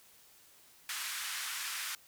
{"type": "band-pass noise", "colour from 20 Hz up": "pink", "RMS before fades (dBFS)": -39, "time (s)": [0.89, 1.95], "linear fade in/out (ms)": 2, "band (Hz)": [1300, 14000], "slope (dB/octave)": 24, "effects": ["white hiss -61 dBFS RMS until 2.07 s"]}